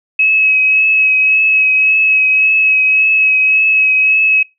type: tone with vibrato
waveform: sine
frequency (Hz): 2564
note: E7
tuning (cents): -49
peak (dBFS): -8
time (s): 0.19-4.43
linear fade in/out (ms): 5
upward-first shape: triangle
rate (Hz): 1.8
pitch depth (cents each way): 21
effects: noise-tail reverb RT60 0.2 s tail -21 dB re dry